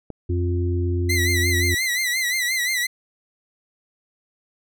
click, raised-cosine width 2 ms, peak -19 dBFS, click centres 0.103 s
harmonic tone, 88.2 Hz, F2, 18 cents sharp, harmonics 1 / 3 / 4, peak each -20 / -31 / -27 dBFS, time 0.29-1.75 s, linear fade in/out 10 ms
sawtooth tone with vibrato, 2011 Hz, B6, 31 cents sharp, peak -17 dBFS, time 1.09-2.87 s, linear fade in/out 10 ms, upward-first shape sine, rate 5.7 Hz, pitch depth 85 cents each way
effects none

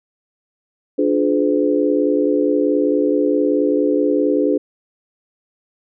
sine chord, D diminished seventh, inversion none, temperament just, 293.7 / 352.4 / 422.9 / 507.5 Hz, D4 / F4 / Ab4 / Cb5, 0 / +16 / +31 / +47 cents, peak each -17 / -22 / -19 / -20 dBFS, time 0.98-4.58 s, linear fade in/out 10 ms, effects none

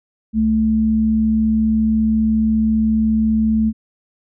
sine tone pair together, 65.41 / 220 Hz, C2 / A3, 0 / 0 cents, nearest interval octave + major sixth, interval 2100 cents, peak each -24 / -13 dBFS, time 0.33-3.73 s, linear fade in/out 50 ms, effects none

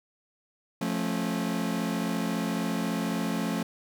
40% pulse chord, F augmented, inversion none, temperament just, 174.61 / 218.3 / 272.8 Hz, F3 / A3 / C#4, 0 / -13 / -28 cents, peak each -31 / -30 / -32 dBFS, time 0.81-3.63 s, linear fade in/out 5 ms, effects none

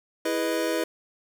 square chord, E major seventh, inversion none, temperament equal, 329.6 / 415.3 / 493.9 / 622.3 Hz, E4 / G#4 / B4 / D#5, 0 / 0 / 0 / 0 cents, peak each -29 / -34 / -30 / -31 dBFS, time 0.25-0.84 s, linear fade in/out 5 ms, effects none

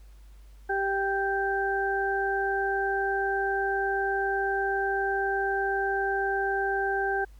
harmonic tone, 392 Hz, G4, in tune, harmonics 1 / 2 / 4, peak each -29 / -29 / -29 dBFS, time 0.69-7.25 s, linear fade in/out 10 ms, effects added 50 Hz sine -47 dBFS peak until 7.39 s + pink hiss -64 dBFS RMS until 7.39 s

